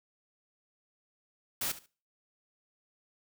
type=noise with echo; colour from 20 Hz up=white; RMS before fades=-33 dBFS; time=1.61-1.72 s; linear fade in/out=5 ms; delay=71 ms; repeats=2; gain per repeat=-15 dB; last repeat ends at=1.862 s; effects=noise-tail reverb RT60 0.4 s tail -24 dB re dry